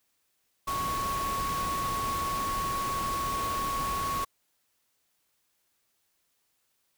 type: tone in noise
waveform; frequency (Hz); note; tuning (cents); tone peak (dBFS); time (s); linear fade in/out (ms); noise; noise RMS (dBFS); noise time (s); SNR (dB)
sine; 1108.7; C#6; 0; -29; 0.67-4.25; 10; pink; -36; 0.67-4.25; +4
effects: white hiss -74 dBFS RMS until 6.97 s